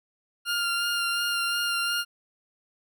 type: tone with vibrato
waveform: 20% pulse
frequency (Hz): 1400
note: F6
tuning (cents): +4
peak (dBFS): -20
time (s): 0.45-2.05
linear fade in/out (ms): 50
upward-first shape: sine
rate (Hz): 2.8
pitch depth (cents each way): 16
effects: none